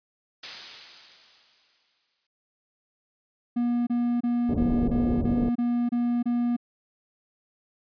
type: noise with exponential decay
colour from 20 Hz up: blue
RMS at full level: -28 dBFS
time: 0.43-2.27 s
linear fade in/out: 5 ms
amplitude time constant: 400 ms
type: tone bursts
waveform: triangle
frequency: 240 Hz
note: B3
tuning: 49 cents flat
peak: -20 dBFS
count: 9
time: 3.56-6.566 s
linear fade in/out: 10 ms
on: 310 ms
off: 27 ms
type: low-pass noise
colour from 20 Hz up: pink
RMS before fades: -28 dBFS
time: 4.49-5.49 s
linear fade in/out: 2 ms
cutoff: 520 Hz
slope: 24 dB/octave
effects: resampled to 11025 Hz